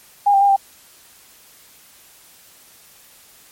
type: tone with pitch steps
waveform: sine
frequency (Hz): 813 / 787 / 804 / 787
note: G#5 / G5 / G5 / G5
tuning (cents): -37 / +7 / +44 / +7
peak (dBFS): -10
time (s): 0.26-0.564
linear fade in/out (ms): 10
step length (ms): 76
effects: white hiss -48 dBFS RMS until 3.51 s + MP3 64 kbps